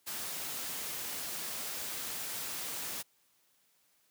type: noise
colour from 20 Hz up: white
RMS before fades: -39 dBFS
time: 0.06-3.03 s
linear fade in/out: 20 ms
effects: white hiss -71 dBFS RMS until 4.1 s + high-pass 100 Hz 12 dB/octave